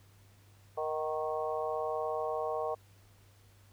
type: harmonic tone with a mistuned harmonic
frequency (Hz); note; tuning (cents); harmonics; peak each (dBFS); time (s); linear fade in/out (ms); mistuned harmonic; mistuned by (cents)
156.2; D#3; +7; 3 / 4 / 5 / 6 / 7; -36 / -36 / -38 / -44 / -40; 0.77-2.75; 10; 5; -34
effects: added 99 Hz sine -59 dBFS peak until 3.72 s + pink hiss -65 dBFS RMS until 3.72 s